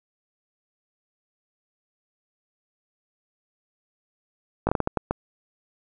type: slowing click train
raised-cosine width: 1 ms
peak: -8 dBFS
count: 8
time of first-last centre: 4.67-5.11 s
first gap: 19 ms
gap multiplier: 1.39
effects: none